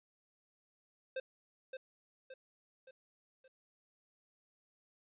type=tone with echo; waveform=square; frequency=523.3 Hz; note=C5; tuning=in tune; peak=-37 dBFS; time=1.16-1.2 s; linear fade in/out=5 ms; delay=570 ms; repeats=4; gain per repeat=-6 dB; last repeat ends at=3.48 s; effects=resampled to 8000 Hz + 13-bit